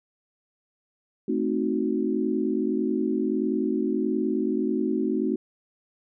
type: chord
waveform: sine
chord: A diminished seventh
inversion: none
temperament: equal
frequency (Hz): 220 / 261.6 / 311.1 / 370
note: A3 / C4 / Eb4 / Gb4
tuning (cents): 0 / 0 / 0 / 0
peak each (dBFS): -28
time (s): 1.28-5.36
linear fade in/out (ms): 5
effects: none